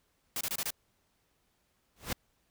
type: noise bursts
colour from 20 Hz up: white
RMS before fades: -34 dBFS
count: 5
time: 0.36-0.705 s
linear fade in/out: 2 ms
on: 49 ms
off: 25 ms
type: noise with exponential growth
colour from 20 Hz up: pink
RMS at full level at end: -29 dBFS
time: 1.96-2.13 s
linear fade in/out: 5 ms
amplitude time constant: 36 ms
effects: pink hiss -74 dBFS RMS until 2.5 s